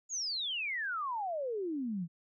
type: exponential sweep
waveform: sine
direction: down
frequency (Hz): 6970 to 159.8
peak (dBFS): -33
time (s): 0.09-2.08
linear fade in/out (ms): 50
effects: none